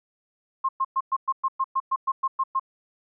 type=tone bursts; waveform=sine; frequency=1066 Hz; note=C6; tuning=32 cents sharp; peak=-20 dBFS; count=13; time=0.64-2.597 s; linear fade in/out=10 ms; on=49 ms; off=110 ms; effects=none